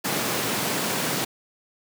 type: high-pass noise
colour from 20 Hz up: pink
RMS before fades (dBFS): -26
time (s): 0.04-1.25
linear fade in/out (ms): 10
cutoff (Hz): 140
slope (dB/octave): 24
effects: none